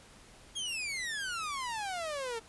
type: exponential sweep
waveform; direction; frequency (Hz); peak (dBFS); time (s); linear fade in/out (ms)
sawtooth; down; 3322 to 441.2; -31; 0.55-2.4; 20
effects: pink hiss -56 dBFS RMS until 2.48 s + resampled to 24000 Hz